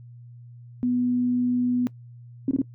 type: tone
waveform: sine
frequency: 246.9 Hz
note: B3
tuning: in tune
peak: -20 dBFS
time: 0.83-1.87 s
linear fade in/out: 0 ms
type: tone bursts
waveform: sine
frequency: 270 Hz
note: C#4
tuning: 45 cents flat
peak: -18 dBFS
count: 3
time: 2.48-2.617 s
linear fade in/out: 2 ms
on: 31 ms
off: 22 ms
effects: noise-tail reverb RT60 0.1 s tail -20 dB re dry + added 120 Hz sine -42 dBFS peak until 2.74 s